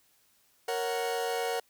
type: chord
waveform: 40% pulse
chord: F# major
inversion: first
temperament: equal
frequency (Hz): 466.2 / 554.4 / 740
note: A#4 / C#5 / F#5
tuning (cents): 0 / 0 / 0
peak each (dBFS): -31 / -37 / -33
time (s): 0.68-1.6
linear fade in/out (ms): 5
effects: white hiss -67 dBFS RMS until 1.69 s